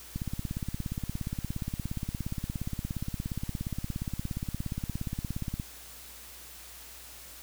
click train, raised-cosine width 5 ms, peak -20 dBFS, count 94, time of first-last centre 0.16-5.599 s, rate 17.1 Hz, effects added 60 Hz sine -55 dBFS peak until 7.42 s + white hiss -48 dBFS RMS until 7.42 s

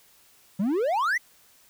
triangle exponential sweep, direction up, 180 to 2084 Hz, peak -20 dBFS, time 0.59-1.18 s, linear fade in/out 10 ms, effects white hiss -58 dBFS RMS until 1.69 s

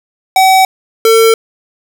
square tone pair in turn, 760 / 449.9 Hz, F#5 / A4, +46 / +39 cents, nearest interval major sixth, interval 907 cents, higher first, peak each -5 dBFS, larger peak neither, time 0.36-0.65 / 1.05-1.34 s, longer neither, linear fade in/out 2 ms, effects none

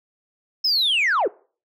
sine linear sweep, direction down, 5300 to 311.1 Hz, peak -15 dBFS, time 0.64-1.28 s, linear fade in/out 10 ms, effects noise-tail reverb RT60 0.4 s tail -23 dB re dry + tanh soft clip ceiling -15 dBFS

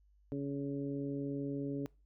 harmonic tone, 140.2 Hz, C#3, 20 cents sharp, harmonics 1 / 2 / 3 / 4, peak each -41 / -37 / -42 / -49 dBFS, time 0.32-1.86 s, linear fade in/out 0 ms, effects noise-tail reverb RT60 0.3 s tail -23 dB re dry + added 50 Hz sine -64 dBFS peak until 2.05 s

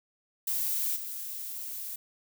violet noise with level steps, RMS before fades -30 / -38 dBFS, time 0.47-1.96 s, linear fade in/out 5 ms, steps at 0.95 s, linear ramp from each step 20 ms, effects none

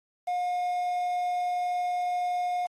triangle tone with quantisation, 716 Hz, F5, 43 cents sharp, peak -24 dBFS, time 0.27-2.67 s, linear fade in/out 10 ms, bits 8, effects AAC 32 kbps

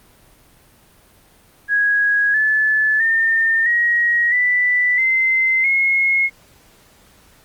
sine tone with pitch steps, 1657 / 1732.4 / 1811.2 / 1893.5 / 1979.6 / 2070 / 2164 Hz, G#6 / A6 / A6 / A#6 / B6 / C7 / C#7, -4 / -27 / +50 / +27 / +4 / -19 / -42 cents, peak -13 dBFS, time 1.68-6.3 s, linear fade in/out 50 ms, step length 660 ms, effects pink hiss -51 dBFS RMS until 7.44 s + Opus 32 kbps

